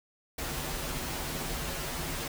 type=noise with comb filter; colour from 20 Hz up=pink; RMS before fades=-35 dBFS; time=0.38-2.28 s; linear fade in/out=5 ms; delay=9.8 ms; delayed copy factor=-0.8; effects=none

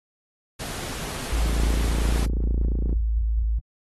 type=noise; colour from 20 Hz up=pink; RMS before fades=-33 dBFS; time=0.59-2.26 s; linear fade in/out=10 ms
type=tone; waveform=sine; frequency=55 Hz; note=A1; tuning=in tune; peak=-20 dBFS; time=1.32-3.59 s; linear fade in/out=5 ms
type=click train; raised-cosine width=3 ms; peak=-17 dBFS; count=43; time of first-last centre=1.46-2.929 s; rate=28.6 Hz
effects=AAC 32 kbps

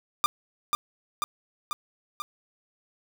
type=tone with echo; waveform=45% pulse; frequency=1200 Hz; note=D6; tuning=37 cents sharp; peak=-19 dBFS; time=0.24-0.26 s; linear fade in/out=0 ms; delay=490 ms; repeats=4; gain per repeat=-3 dB; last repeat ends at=2.22 s; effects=none

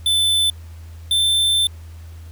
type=tone pair in turn; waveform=square; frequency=3520 / 3551 Hz; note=A7 / A7; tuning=0 / +15 cents; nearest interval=unison; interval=15 cents; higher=second; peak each=-15 dBFS; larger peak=neither; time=0.06-0.5 / 1.11-1.67 s; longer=second; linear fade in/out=2 ms; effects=added 82 Hz sine -34 dBFS peak until 2.31 s + pink hiss -51 dBFS RMS until 2.31 s

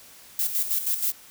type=noise with tremolo; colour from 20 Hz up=violet; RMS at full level=-24 dBFS; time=0.39-1.12 s; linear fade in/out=2 ms; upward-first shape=square; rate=6.3 Hz; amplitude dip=60%; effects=white hiss -49 dBFS RMS until 1.3 s

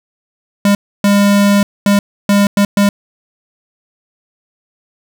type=tone bursts at uneven times; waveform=square; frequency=202 Hz; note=G#3; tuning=48 cents flat; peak=-8 dBFS; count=6; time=0.65-0.75 / 1.04-1.63 / 1.86-1.99 / 2.29-2.47 / 2.57-2.65 / 2.77-2.89 s; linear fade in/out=2 ms; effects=none

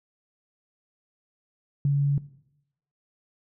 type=tone; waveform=sine; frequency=141.7 Hz; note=C#3; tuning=38 cents sharp; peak=-19 dBFS; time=1.85-2.18 s; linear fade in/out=2 ms; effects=noise-tail reverb RT60 0.8 s tail -18 dB re dry

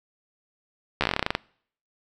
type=slowing click train; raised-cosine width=0.3 ms; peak=-6 dBFS; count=14; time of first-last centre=1.01-1.351 s; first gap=13 ms; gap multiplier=1.11; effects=noise-tail reverb RT60 0.6 s tail -25 dB re dry

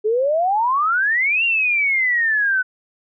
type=exponential two-way sweep; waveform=sine; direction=up then down; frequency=414.3 to 2798 to 1489 Hz; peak=-15 dBFS; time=0.04-2.63 s; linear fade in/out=20 ms; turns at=1.44 s; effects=none

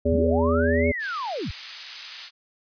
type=harmonic tone; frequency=82.41 Hz; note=E2; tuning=in tune; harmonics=1 / 3 / 5 / 7; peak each=-24 / -24 / -24 / -24 dBFS; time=0.05-0.92 s; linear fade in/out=10 ms
type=linear two-way sweep; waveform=sine; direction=up then down; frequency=49.65 to 2217 to 49.65 Hz; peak=-27 dBFS; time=0.1-1.51 s; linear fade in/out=0 ms; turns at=0.88 s
type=high-pass noise; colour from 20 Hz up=white; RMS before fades=-33 dBFS; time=0.99-2.31 s; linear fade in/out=50 ms; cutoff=1800 Hz; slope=12 dB/octave
effects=resampled to 11025 Hz

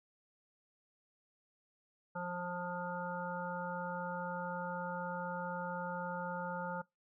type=harmonic tone with a mistuned harmonic; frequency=177.6 Hz; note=F3; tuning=29 cents sharp; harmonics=1 / 3 / 5 / 7 / 8; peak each=-43 / -43 / -42 / -48 / -45 dBFS; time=2.15-6.82 s; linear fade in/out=10 ms; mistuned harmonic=1; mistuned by=-17 cents; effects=noise-tail reverb RT60 0.2 s tail -23 dB re dry

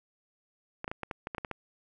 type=clicks; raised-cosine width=0.5 ms; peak=-20 dBFS; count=10; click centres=0.844 / 0.879 / 0.915 / 1.033 / 1.112 / 1.271 / 1.348 / 1.382 / 1.448 / 1.513 s; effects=none

